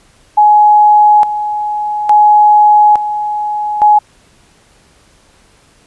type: tone with tremolo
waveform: sine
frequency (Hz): 840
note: G#5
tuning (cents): +19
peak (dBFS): -3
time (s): 0.37-3.99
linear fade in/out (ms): 10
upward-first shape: square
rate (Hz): 0.58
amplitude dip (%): 70
effects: pink hiss -48 dBFS RMS until 5.86 s + resampled to 24000 Hz